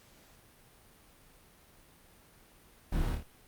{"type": "noise with echo", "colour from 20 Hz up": "brown", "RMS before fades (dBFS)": -33, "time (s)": [2.92, 3.15], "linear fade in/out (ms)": 5, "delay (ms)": 27, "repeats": 3, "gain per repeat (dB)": -4, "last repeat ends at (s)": 3.231, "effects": ["pink hiss -60 dBFS RMS until 3.47 s", "Opus 48 kbps"]}